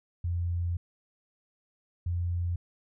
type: tone pair in turn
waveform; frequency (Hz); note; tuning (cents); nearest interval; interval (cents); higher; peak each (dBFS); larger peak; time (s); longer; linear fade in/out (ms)
sine; 86.6 / 87.15; F2 / F2; -14 / -3; unison; 11; second; -27; neither; 0.24-0.77 / 2.06-2.56; first; 5
effects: none